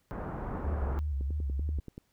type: low-pass noise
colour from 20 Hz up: pink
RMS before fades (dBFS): -37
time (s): 0.11-0.99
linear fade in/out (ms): 0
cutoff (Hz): 1300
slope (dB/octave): 24
type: tone with vibrato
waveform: sine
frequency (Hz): 71.3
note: C#2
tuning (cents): +49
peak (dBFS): -29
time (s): 0.64-1.8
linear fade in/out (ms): 5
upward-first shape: square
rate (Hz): 3.1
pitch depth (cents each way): 82
type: click train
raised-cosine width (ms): 3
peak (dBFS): -29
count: 9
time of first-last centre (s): 1.21-1.979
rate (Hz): 10.4
effects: pink hiss -73 dBFS RMS until 2.12 s